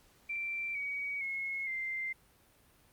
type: tone with pitch steps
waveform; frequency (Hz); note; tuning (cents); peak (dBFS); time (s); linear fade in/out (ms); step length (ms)
sine; 2349 / 2259 / 2172 / 2088; D7 / C#7 / C#7 / C7; 0 / +32 / -36 / -4; -34; 0.29-2.13; 10; 460
effects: pink hiss -65 dBFS RMS until 2.92 s + Opus 48 kbps